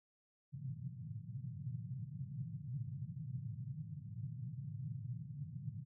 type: band-pass noise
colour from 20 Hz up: white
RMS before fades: -45 dBFS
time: 0.52-5.85 s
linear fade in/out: 50 ms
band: 110 to 150 Hz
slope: 48 dB/octave
effects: none